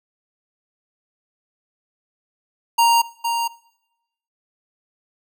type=tone with echo; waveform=square; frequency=932.3 Hz; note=A#5; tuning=in tune; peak=-13 dBFS; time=2.78-3.02 s; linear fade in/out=10 ms; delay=460 ms; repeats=1; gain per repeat=-7 dB; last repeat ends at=3.48 s; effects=noise-tail reverb RT60 0.9 s tail -21 dB re dry